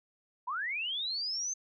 sine linear sweep, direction up, 923 to 6320 Hz, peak -32 dBFS, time 0.47-1.54 s, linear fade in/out 10 ms, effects none

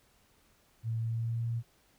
sine tone with pitch glide, 113.4 to 116.45 Hz, A#2 to A#2, -47 to -1 cents, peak -30 dBFS, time 0.83-1.63 s, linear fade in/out 50 ms, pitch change +46 cents, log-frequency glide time 0.97-1.47 s, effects pink hiss -67 dBFS RMS until 1.98 s

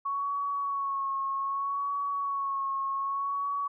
sine tone with vibrato, 1108.7 Hz, C#6, in tune, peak -28 dBFS, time 0.05-3.68 s, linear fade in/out 10 ms, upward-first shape sine, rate 0.64 Hz, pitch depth 32 cents each way, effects none

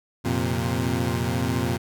20% pulse chord, F suspended fourth, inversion none, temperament equal with one note detuned, 87.76 / 116.54 / 130.81 Hz, F2 / Bb2 / C3, +9 / 0 / 0 cents, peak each -23 / -21 / -23 dBFS, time 0.24-1.78 s, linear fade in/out 20 ms, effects none

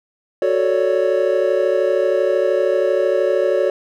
triangle chord, D major seventh, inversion first, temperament equal, 370 / 440 / 554.4 / 587.3 Hz, F#4 / A4 / C#5 / D5, 0 / 0 / 0 / 0 cents, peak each -18 / -19 / -16 / -20 dBFS, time 0.42-3.7 s, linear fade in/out 2 ms, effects none

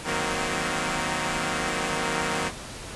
5% pulse chord, C half-diminished seventh, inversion first, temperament equal with one note detuned, 155.56 / 185 / 233.1 / 257.4 Hz, Eb3 / Gb3 / Bb3 / C4, 0 / 0 / 0 / -28 cents, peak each -20 dBFS, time 0.04-2.52 s, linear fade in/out 50 ms, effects pink hiss -38 dBFS RMS until 2.95 s + resampled to 24000 Hz

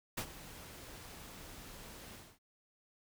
pink noise with ADSR envelope, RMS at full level -36 dBFS, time 0.17-2.39 s, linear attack 11 ms, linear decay 72 ms, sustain -15 dB, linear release 260 ms, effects none

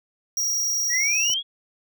square tone, 5690 Hz, F8, 31 cents sharp, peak -22 dBFS, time 0.37-1.34 s, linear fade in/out 2 ms
sine exponential sweep, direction up, 1864.7 to 3400 Hz, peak -22 dBFS, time 0.89-1.43 s, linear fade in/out 50 ms
click, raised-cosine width 1 ms, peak -28 dBFS, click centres 1.299 s
effects none

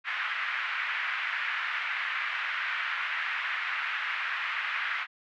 pink band-pass noise, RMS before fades -32 dBFS, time 0.04-5.07 s, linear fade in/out 50 ms, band 1400 to 2400 Hz, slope 24 dB/octave, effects none

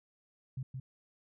sine tone with echo, 130.81 Hz, C3, in tune, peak -35 dBFS, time 0.57-0.63 s, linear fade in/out 5 ms, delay 170 ms, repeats 1, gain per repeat -3 dB, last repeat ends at 0.8 s, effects none

